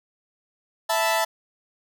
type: chord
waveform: sawtooth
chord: E suspended fourth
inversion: none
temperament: equal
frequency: 659.3 / 880 / 987.8 Hz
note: E5 / A5 / B5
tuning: 0 / 0 / 0 cents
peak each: -20 / -20 / -25 dBFS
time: 0.89-1.25 s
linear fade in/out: 10 ms
effects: none